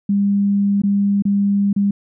sine tone with dropouts, 200.7 Hz, G3, 41 cents sharp, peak -13 dBFS, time 0.09-1.91 s, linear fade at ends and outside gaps 5 ms, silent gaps 0.819-0.835 / 1.223-1.252 / 1.73-1.762 s, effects none

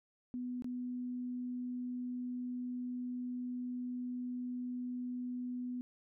sine tone with dropouts, 248 Hz, B3, 7 cents sharp, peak -37 dBFS, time 0.34-5.81 s, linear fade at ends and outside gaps 0 ms, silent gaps 0.622-0.644 s, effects none

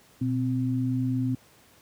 sine tone pair together, 122.04 / 258.6 Hz, B2 / C4, -20 / -20 cents, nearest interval octave + minor second, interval 1300 cents, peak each -26 dBFS, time 0.21-1.35 s, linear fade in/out 5 ms, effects pink hiss -57 dBFS RMS until 1.81 s + high-pass 80 Hz 12 dB/octave

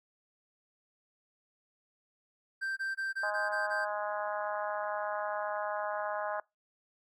triangle tone bursts, 1568 Hz, G6, in tune, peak -30 dBFS, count 7, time 2.61-3.856 s, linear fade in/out 20 ms, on 160 ms, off 21 ms
harmonic tone, 208.1 Hz, G#3, 4 cents sharp, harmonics 3 / 4 / 5 / 6 / 7 / 8, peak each -36 / -38 / -40 / -42 / -43 / -44 dBFS, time 3.23-6.4 s, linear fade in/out 2 ms
effects noise-tail reverb RT60 0.2 s tail -24 dB re dry + AAC 64 kbps

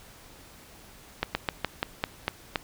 slowing click train, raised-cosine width 0.3 ms, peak -9 dBFS, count 8, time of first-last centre 1.23-2.558 s, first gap 120 ms, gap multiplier 1.15, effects pink hiss -51 dBFS RMS until 2.63 s

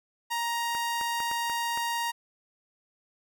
sawtooth tone, 937 Hz, A#5, 9 cents sharp, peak -24 dBFS, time 0.3-2.12 s, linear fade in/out 20 ms
clicks, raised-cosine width 0.5 ms, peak -24 dBFS, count 6, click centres 0.75 / 1.012 / 1.203 / 1.314 / 1.498 / 1.775 s
effects none

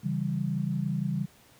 sine chord, C# diminished, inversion none, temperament equal, 138.59 / 164.81 / 196 Hz, C#3 / E3 / G3, 0 / 0 / 0 cents, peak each -31 dBFS, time 0.03-1.26 s, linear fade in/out 20 ms, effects pink hiss -58 dBFS RMS until 1.59 s + high-pass 60 Hz 12 dB/octave

